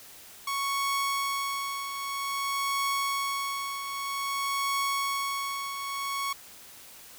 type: tone with tremolo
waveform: sawtooth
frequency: 1108.7 Hz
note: C#6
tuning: in tune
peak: -22 dBFS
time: 0.47-6.33 s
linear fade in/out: 5 ms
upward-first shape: triangle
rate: 0.52 Hz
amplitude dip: 60%
effects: white hiss -49 dBFS RMS until 7.18 s